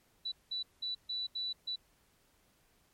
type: tone bursts at uneven times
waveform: sine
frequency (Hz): 3959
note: B7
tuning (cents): +3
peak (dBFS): -34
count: 6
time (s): 0.25-0.32 / 0.51-0.63 / 0.82-0.95 / 1.09-1.27 / 1.35-1.53 / 1.67-1.76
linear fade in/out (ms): 10
effects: pink hiss -70 dBFS RMS until 2.93 s + MP3 64 kbps